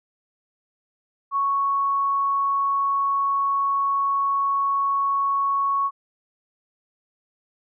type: tone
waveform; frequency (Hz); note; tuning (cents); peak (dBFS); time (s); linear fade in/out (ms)
sine; 1108.7; C#6; 0; -19; 1.31-5.91; 50
effects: none